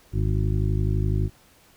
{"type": "harmonic tone with a mistuned harmonic", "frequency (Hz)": 51.91, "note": "G#1", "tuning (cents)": 0, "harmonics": [1, 2, 3, 4, 5, 6, 7], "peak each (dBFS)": [-24, -23, -29, -38, -41, -36, -35], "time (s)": [0.12, 1.3], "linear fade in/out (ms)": 50, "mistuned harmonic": 4, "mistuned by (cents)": 63, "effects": ["pink hiss -56 dBFS RMS until 1.76 s"]}